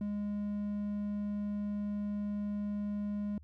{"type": "tone", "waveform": "triangle", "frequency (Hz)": 206, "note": "G#3", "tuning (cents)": -14, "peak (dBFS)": -31, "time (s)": [0.01, 3.38], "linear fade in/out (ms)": 2, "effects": ["added 76 Hz sine -52 dBFS peak until 3.43 s"]}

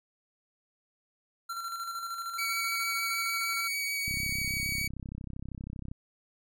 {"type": "tone with tremolo", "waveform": "square", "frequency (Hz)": 1364, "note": "F6", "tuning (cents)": -41, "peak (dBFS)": -34, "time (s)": [1.49, 3.68], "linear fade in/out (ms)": 10, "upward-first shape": "square", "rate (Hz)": 13, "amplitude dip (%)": 40}
{"type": "tone with vibrato", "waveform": "sawtooth", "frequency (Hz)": 2259, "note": "C#7", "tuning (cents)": 32, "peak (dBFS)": -27, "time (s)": [2.38, 4.88], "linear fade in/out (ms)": 10, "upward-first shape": "triangle", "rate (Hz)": 6.6, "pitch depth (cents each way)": 15}
{"type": "click train", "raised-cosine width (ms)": 5, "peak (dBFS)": -27, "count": 61, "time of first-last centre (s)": [4.08, 5.915], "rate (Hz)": 32.7}
{"effects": []}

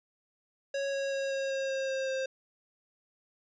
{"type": "tone with pitch steps", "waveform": "square", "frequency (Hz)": [553, 549.5, 546, 542.6, 539.1, 535.7, 532.3, 528.9], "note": ["C#5", "C#5", "C#5", "C#5", "C#5", "C5", "C5", "C5"], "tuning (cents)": [-4, -15, -26, -37, -48, 41, 30, 19], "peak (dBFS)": -31, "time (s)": [0.74, 2.26], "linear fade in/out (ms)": 5, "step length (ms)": 190, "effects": ["resampled to 16000 Hz", "12-bit"]}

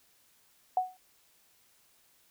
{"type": "tone with exponential decay", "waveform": "sine", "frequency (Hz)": 740, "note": "F#5", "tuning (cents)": 0, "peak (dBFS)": -21, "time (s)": [0.77, 0.97], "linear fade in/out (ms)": 2, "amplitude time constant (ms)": 43, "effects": ["white hiss -66 dBFS RMS until 2.3 s"]}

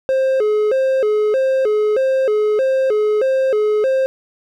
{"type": "tone with vibrato", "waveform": "triangle", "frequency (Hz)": 473.7, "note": "A#4", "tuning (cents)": 28, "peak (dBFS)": -11, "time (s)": [0.09, 4.06], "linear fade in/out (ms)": 0, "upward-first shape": "square", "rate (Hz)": 1.6, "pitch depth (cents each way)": 190, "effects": []}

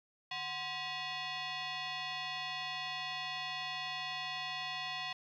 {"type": "tone with frequency modulation", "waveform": "sine", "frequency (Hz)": 740, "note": "F#5", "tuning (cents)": 0, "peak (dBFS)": -37, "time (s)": [0.31, 5.13], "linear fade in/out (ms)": 5, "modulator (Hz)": 892, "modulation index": 4, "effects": ["12-bit"]}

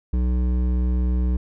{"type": "tone with hard clipping", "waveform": "sine", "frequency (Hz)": 61.74, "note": "B1", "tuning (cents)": 0, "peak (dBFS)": -20, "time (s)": [0.13, 1.37], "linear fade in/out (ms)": 5, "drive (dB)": 11, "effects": []}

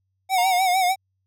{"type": "tone with vibrato", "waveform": "square", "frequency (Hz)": 740, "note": "F#5", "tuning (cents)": 0, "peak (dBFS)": -18, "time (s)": [0.29, 0.96], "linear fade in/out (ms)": 50, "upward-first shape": "sine", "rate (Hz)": 6.6, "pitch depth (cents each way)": 71}
{"type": "tone with exponential decay", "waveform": "square", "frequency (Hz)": 930, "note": "A#5", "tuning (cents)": -4, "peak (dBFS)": -25, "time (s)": [0.38, 0.94], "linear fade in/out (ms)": 5, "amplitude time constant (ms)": 120}
{"effects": ["added 95 Hz sine -70 dBFS peak until 1.26 s"]}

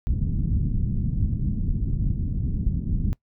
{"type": "low-pass noise", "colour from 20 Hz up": "pink", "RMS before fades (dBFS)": -24, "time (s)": [0.07, 3.13], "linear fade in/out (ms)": 0, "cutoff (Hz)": 210, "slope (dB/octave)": 24, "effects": ["noise-tail reverb RT60 0.1 s tail -21 dB re dry"]}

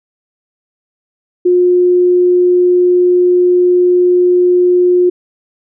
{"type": "tone", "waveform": "sine", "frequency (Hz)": 358.1, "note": "F4", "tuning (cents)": 43, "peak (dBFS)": -6, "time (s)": [1.45, 5.1], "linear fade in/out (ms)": 10, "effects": []}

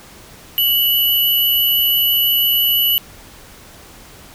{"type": "tone pair together", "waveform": "sine", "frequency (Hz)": [2960, 11827], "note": ["F#7", "F#9"], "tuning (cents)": [0, -2], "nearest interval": "2 octaves", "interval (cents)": 2398, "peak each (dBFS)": -15, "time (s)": [0.58, 2.98], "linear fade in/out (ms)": 0, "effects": ["pink hiss -41 dBFS RMS until 4.34 s"]}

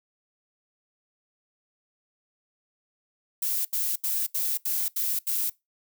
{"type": "noise bursts", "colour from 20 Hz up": "violet", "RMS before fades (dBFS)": -27, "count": 7, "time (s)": [3.42, 5.498], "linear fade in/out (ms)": 5, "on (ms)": 230, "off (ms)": 78, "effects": ["noise-tail reverb RT60 0.2 s tail -22 dB re dry"]}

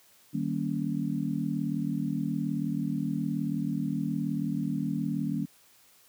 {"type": "chord", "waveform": "sine", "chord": "Eb dominant seventh", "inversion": "none", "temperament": "just", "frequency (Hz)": [155.56, 194.45, 233.3, 280], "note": ["Eb3", "G3", "Bb3", "Db4"], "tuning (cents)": [0, -14, 2, 18], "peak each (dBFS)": -33, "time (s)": [0.33, 5.46], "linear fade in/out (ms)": 20, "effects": ["white hiss -60 dBFS RMS until 6.08 s", "high-pass 60 Hz 12 dB/octave"]}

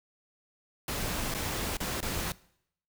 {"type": "noise with dropouts", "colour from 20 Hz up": "pink", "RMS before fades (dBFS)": -33, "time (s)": [0.88, 2.32], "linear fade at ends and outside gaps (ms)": 2, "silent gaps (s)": [[1.341, 1.347], [1.77, 1.803], [2.005, 2.027]], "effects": ["noise-tail reverb RT60 0.7 s tail -21 dB re dry"]}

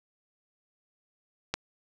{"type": "click", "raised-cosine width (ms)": 0.2, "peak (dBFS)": -11, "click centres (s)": 1.54, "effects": []}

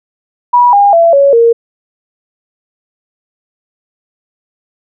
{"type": "tone with pitch steps", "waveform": "sine", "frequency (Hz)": [973, 808.8, 672.3, 558.8, 464.5], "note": ["B5", "G#5", "E5", "C#5", "A#4"], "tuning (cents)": [-26, -46, 34, 14, -6], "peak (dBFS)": -3, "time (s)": [0.53, 1.53], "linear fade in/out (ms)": 10, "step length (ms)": 200, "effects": []}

